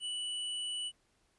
square tone, 2960 Hz, F#7, in tune, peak -36 dBFS, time 0-0.92 s, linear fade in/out 50 ms, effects pink hiss -73 dBFS RMS until 1.38 s + resampled to 24000 Hz

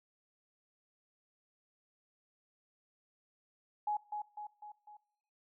sine tone with echo, 838 Hz, G#5, 15 cents sharp, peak -31 dBFS, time 3.87-3.97 s, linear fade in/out 5 ms, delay 250 ms, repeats 4, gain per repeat -5 dB, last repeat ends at 4.97 s, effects noise-tail reverb RT60 0.8 s tail -22 dB re dry

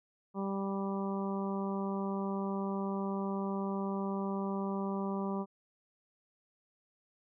harmonic tone, 196 Hz, G3, in tune, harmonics 1 / 2 / 3 / 4 / 5 / 6, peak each -34 / -39 / -44 / -45 / -43 / -46 dBFS, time 0.34-5.46 s, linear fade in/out 50 ms, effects none

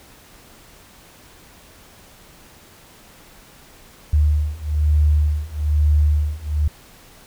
sine beating tone pair, 74.4 / 75.5 Hz, D2 / D2, +23 / +48 cents, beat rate 1.1 Hz, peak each -18 / -17 dBFS, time 4.13-6.68 s, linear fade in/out 5 ms, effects pink hiss -47 dBFS RMS until 7.26 s

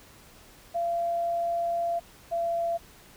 sine tone pair in turn, 684 / 678.5 Hz, F5 / E5, -36 / +50 cents, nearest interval unison, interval 14 cents, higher first, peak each -25 dBFS, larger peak neither, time 0.74-2 / 2.31-2.78 s, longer first, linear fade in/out 20 ms, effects pink hiss -53 dBFS RMS until 3.16 s

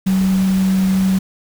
sine tone in noise, 189.7 Hz, F#3, 43 cents sharp, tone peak -12 dBFS, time 0.06-1.19 s, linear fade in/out 10 ms, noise pink, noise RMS -30 dBFS, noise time 0.06-1.19 s, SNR +15 dB, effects none

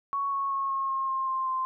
sine tone with pitch steps, 1113 / 1102.8 / 1092.6 / 1082.6 / 1072.6 / 1062.7 / 1053 / 1043.3 Hz, C#6 / C#6 / C#6 / C#6 / C6 / C6 / C6 / C6, +7 / -9 / -25 / -41 / +43 / +27 / +11 / -5 cents, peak -26 dBFS, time 0.13-1.65 s, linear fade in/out 0 ms, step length 190 ms, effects none

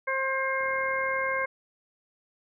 harmonic tone, 532 Hz, C5, 29 cents sharp, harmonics 1 / 2 / 3 / 4, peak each -31 / -31 / -31 / -31 dBFS, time 0.07-1.46 s, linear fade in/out 10 ms
click train, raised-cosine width 1 ms, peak -35 dBFS, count 34, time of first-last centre 0.61-1.441 s, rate 39.7 Hz
effects none

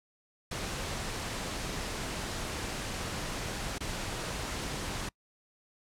pink noise with dropouts, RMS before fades -36 dBFS, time 0.51-5.09 s, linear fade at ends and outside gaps 5 ms, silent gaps 3.783-3.805 s, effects noise-tail reverb RT60 0.1 s tail -26 dB re dry + low-pass 9000 Hz 12 dB/octave

